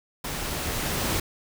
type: noise with level ramp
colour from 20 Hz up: pink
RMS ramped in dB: -32 to -26 dBFS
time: 0.24-1.2 s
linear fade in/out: 5 ms
effects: none